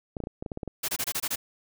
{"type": "clicks", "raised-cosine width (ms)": 2, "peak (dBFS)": -20, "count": 10, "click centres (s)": [0.168, 0.203, 0.238, 0.271, 0.425, 0.462, 0.518, 0.574, 0.632, 0.677]}
{"type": "noise bursts", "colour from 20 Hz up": "white", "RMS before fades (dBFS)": -29, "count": 7, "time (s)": [0.83, 1.359], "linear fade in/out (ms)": 10, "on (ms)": 55, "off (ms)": 24}
{"effects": []}